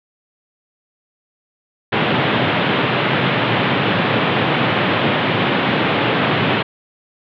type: band-pass noise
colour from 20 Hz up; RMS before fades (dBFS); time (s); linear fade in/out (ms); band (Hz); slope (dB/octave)
pink; -17; 1.92-6.63; 10; 110 to 3500; 48
effects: none